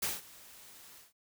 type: noise with ADSR envelope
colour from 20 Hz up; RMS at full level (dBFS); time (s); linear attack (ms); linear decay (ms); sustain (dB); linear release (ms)
white; -32; 0.02-1.13; 10; 180; -22; 160
effects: noise-tail reverb RT60 0.1 s tail -25 dB re dry